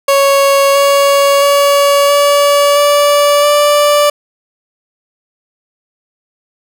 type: tone with pitch steps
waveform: 30% pulse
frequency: 554.4 / 560.5 / 566.7 / 573 / 579.3 / 585.7 Hz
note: C#5 / C#5 / C#5 / D5 / D5 / D5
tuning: 0 / +19 / +38 / -43 / -24 / -5 cents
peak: -4 dBFS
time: 0.08-4.1 s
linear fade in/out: 5 ms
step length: 670 ms
effects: none